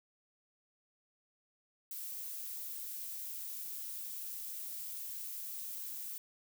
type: noise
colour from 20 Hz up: violet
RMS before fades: -43 dBFS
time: 1.91-6.18 s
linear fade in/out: 2 ms
effects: none